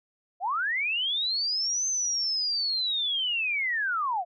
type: linear two-way sweep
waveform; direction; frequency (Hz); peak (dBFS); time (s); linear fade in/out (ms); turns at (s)
sine; up then down; 659.3 to 6272 to 659.3; -25; 0.4-4.25; 50; 1.87
effects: none